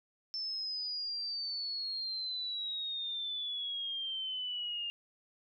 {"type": "exponential sweep", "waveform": "sine", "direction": "down", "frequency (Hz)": [5320, 2810], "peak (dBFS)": -35, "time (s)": [0.34, 4.9], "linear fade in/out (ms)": 0, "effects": []}